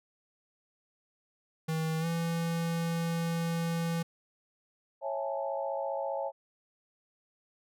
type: tone with pitch glide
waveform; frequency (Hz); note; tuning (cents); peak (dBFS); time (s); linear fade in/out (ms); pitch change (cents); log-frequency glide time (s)
square; 160 to 167.08; D#3 to E3; +49 to +24; -30; 1.68-4.03; 10; +75; 2-2.06
type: chord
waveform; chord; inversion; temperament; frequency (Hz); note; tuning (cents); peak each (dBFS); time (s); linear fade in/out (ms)
sine; A major seventh; first; just; 550 / 660 / 825 / 880; C#5 / E5 / G#5 / A5; -14 / +2 / -12 / 0; -34 / -37 / -39 / -39; 5.01-6.32; 50
effects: none